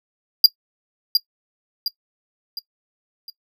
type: tone with echo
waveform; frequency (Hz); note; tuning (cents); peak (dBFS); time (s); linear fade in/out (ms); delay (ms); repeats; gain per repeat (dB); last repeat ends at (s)
square; 4800; D8; +37; -5; 0.44-0.46; 2; 710; 4; -7; 3.3
effects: noise-tail reverb RT60 0.1 s tail -20 dB re dry